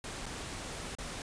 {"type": "noise with dropouts", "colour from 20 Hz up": "pink", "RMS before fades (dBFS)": -41, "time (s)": [0.04, 1.22], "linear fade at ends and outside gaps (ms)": 2, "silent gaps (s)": [[0.258, 0.263], [0.952, 0.985]], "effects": ["resampled to 22050 Hz"]}